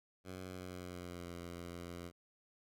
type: tone with pitch glide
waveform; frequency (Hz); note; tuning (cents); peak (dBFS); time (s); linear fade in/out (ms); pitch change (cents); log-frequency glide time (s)
10% pulse; 92.5 to 86.81; F#2 to F2; 0 to -10; -37; 0.24-2.12; 50; -110; 0.44-1.32
effects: none